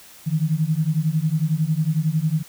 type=beating tone pair; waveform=sine; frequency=151.8 / 162.8 Hz; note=D#3 / E3; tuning=-42 / -21 cents; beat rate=11 Hz; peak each=-21 dBFS; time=0.26-2.43 s; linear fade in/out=20 ms; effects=white hiss -46 dBFS RMS until 2.48 s